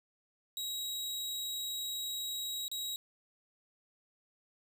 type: tone with dropouts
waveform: sawtooth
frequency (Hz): 3832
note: A#7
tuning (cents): +47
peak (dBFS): -33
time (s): 0.57-2.96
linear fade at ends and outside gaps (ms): 1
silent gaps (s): 2.681-2.715
effects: none